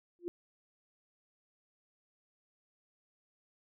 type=tone with exponential growth; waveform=sine; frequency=349.2 Hz; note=F4; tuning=in tune; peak=-30 dBFS; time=0.19-0.28 s; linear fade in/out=0 ms; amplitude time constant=19 ms; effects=none